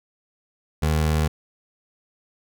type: tone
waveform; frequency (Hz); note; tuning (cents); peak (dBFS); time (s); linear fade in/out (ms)
25% pulse; 77.6; D#2; -4; -15; 0.82-1.28; 10
effects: none